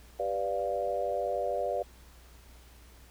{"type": "chord", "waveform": "sine", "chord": "G dominant seventh", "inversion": "none", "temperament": "equal", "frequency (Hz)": [392, 493.9, 587.3, 698.5], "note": ["G4", "B4", "D5", "F5"], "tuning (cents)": [0, 0, 0, 0], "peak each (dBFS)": [-38, -34, -32, -34], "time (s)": [0.19, 1.83], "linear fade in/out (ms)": 10, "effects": ["added 60 Hz sine -53 dBFS peak until 3.1 s", "pink hiss -58 dBFS RMS until 3.1 s"]}